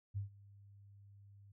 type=tone with ADSR envelope; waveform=sine; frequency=100 Hz; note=G2; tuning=35 cents sharp; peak=-35 dBFS; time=0.14-1.52 s; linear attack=30 ms; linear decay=120 ms; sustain=-22 dB; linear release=6 ms; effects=none